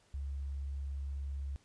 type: tone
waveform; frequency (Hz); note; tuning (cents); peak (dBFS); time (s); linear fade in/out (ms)
sine; 69.3; C#2; 0; -36; 0.14-1.56; 0
effects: pink hiss -68 dBFS RMS until 1.64 s + resampled to 22050 Hz